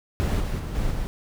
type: noise with level steps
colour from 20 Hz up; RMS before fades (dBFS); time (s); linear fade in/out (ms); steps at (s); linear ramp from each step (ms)
brown; -22 / -26 / -30 / -25 / -28; 0.2-1.07; 0; 0.39 / 0.58 / 0.74 / 0.9; 20
effects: none

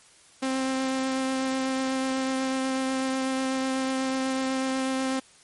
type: tone with vibrato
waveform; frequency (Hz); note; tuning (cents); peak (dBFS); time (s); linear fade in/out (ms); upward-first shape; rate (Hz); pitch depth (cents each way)
sawtooth; 263.5; C4; +12; -21; 0.42-5.2; 10; triangle; 8.1; 12
effects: white hiss -55 dBFS RMS until 5.43 s + MP3 48 kbps

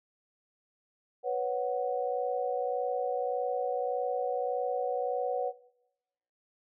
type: chord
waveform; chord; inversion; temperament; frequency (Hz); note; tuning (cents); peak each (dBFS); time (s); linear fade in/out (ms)
sine; B suspended second; none; just; 493.9 / 555.6 / 740.8; B4 / C#5 / F#5; 0 / +4 / +2; -31 / -34 / -33; 1.23-5.53; 50
effects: noise-tail reverb RT60 0.9 s tail -19 dB re dry

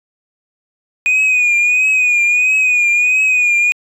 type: tone with vibrato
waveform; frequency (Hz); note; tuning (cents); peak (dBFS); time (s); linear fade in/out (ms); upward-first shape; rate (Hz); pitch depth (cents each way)
sine; 2474; D#7; -10; -7; 1.06-3.72; 0; triangle; 1.5; 64
effects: tanh soft clip ceiling -9 dBFS

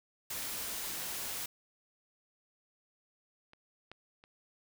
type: noise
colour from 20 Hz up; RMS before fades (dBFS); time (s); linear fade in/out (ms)
white; -39; 0.3-1.46; 5
type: clicks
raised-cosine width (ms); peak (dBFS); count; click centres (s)
0.3; -39 / -31 / -40; 3; 3.534 / 3.916 / 4.239
effects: none

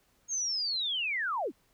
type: linear sweep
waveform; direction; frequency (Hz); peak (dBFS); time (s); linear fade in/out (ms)
sine; down; 6600 to 195.8; -29; 0.28-1.52; 50
effects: pink hiss -69 dBFS RMS until 1.73 s

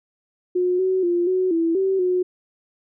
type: tone with pitch steps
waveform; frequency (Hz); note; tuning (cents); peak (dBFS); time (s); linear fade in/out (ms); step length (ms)
sine; 361 / 375 / 348.3 / 370.9 / 331 / 383.7 / 363.7; F#4 / F#4 / F4 / F#4 / E4 / G4 / F#4; -43 / +23 / -5 / +4 / +7 / -37 / -30; -17; 0.55-2.23; 10; 240
effects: none

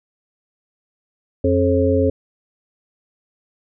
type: harmonic tone with a mistuned harmonic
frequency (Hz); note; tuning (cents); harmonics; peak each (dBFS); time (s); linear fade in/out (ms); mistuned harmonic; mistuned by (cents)
89.7; F2; +47; 1 / 3 / 5 / 6; -19 / -19 / -19 / -19; 1.44-2.1; 5; 5; -74
effects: none

